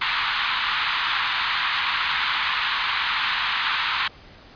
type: band-pass noise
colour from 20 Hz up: pink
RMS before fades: -24 dBFS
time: 0.01-4.08 s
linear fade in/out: 5 ms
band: 950 to 4100 Hz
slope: 48 dB/octave
effects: pink hiss -47 dBFS RMS until 4.55 s + resampled to 11025 Hz